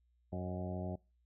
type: harmonic tone with a mistuned harmonic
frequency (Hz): 91.7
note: F#2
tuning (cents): -15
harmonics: 1 / 2 / 3 / 4 / 5 / 6 / 7 / 8 / 9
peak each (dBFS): -41 / -41 / -49 / -47 / -54 / -52 / -46 / -51 / -57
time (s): 0.32-0.96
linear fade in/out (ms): 10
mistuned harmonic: 7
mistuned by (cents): -43
effects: noise-tail reverb RT60 0.3 s tail -26 dB re dry + added 60 Hz sine -70 dBFS peak until 1.25 s